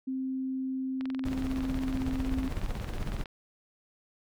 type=tone; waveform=sine; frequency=262.5 Hz; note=C4; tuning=6 cents sharp; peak=-30 dBFS; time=0.07-2.49 s; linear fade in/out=10 ms
type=click train; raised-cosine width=0.3 ms; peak=-26 dBFS; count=50; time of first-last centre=1.01-3.258 s; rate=21.8 Hz
type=noise with tremolo; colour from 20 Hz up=brown; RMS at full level=-32 dBFS; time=1.25-3.24 s; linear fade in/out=5 ms; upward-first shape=sine; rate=16 Hz; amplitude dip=50%
effects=none